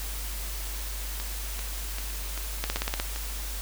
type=two click trains; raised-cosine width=0.2 ms; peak=-10 / -18 dBFS; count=7 / 6; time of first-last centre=2.64-2.999 / 1.2-3.161 s; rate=16.7 / 2.55 Hz; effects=added 50 Hz sine -33 dBFS peak until 3.61 s + white hiss -38 dBFS RMS until 3.61 s